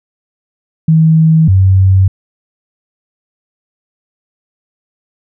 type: tone pair in turn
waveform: sine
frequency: 160 / 95.14 Hz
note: D#3 / F#2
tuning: +49 / +49 cents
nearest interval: major sixth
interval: 900 cents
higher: first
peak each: -4 dBFS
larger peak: neither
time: 0.88-1.48 / 1.48-2.08 s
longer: neither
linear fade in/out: 5 ms
effects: none